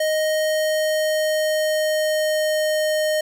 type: tone with pitch glide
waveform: square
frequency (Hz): 622.3 to 616.9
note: D#5 to D#5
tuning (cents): 0 to -15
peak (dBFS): -19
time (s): 0-3.21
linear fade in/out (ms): 5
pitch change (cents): -15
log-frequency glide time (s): 0.22-2.8
effects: none